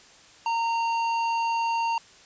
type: tone with hard clipping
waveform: sine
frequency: 921 Hz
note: A#5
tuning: 21 cents flat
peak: -25 dBFS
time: 0.46-1.98 s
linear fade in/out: 2 ms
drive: 10 dB
effects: white hiss -52 dBFS RMS until 2.25 s + resampled to 16000 Hz